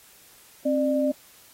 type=tone pair together; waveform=sine; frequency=265.9 / 597 Hz; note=C4 / D5; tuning=+28 / +28 cents; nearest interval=octave + major second; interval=1400 cents; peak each=-23 dBFS; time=0.65-1.12 s; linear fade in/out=10 ms; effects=white hiss -53 dBFS RMS until 1.53 s + AAC 48 kbps